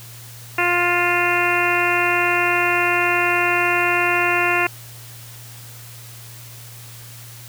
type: harmonic tone with a mistuned harmonic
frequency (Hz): 351.8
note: F4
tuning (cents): +13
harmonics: 1 / 2 / 3 / 4 / 5 / 6 / 7 / 8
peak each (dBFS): -24 / -24 / -24 / -24 / -24 / -24 / -24 / -24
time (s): 0.58-4.67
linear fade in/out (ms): 5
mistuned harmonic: 8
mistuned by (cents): -47
effects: added 117 Hz sine -39 dBFS peak until 7.48 s + white hiss -41 dBFS RMS until 7.48 s